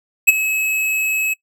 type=tone with ADSR envelope; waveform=square; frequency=2575 Hz; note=E7; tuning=41 cents flat; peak=-4 dBFS; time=0.27-1.34 s; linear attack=18 ms; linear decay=21 ms; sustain=-14 dB; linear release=11 ms; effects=noise-tail reverb RT60 0.1 s tail -22 dB re dry